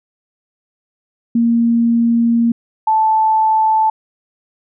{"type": "tone pair in turn", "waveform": "sine", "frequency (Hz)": [233.1, 876.3], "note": ["A#3", "A5"], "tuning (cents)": [0, -7], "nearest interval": "octave + major seventh", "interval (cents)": 2293, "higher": "second", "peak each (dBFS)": -10, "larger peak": "neither", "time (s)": [[1.35, 2.52], [2.87, 3.9]], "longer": "first", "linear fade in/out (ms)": 5, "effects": []}